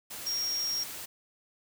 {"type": "tone in noise", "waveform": "sine", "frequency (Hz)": 5588, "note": "F8", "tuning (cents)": 0, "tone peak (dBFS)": -29, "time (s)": [0.26, 0.84], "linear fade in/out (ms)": 10, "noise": "white", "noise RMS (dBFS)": -41, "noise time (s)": [0.1, 1.06], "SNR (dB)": 9, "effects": []}